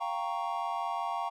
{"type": "chord", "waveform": "triangle", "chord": "G half-diminished seventh", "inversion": "third", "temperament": "equal", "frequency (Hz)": [698.5, 784, 932.3, 1108.7], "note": ["F5", "G5", "Bb5", "Db6"], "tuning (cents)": [0, 0, 0, 0], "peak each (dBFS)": [-35, -35, -34, -35], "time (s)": [0, 1.3], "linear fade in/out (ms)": 20, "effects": []}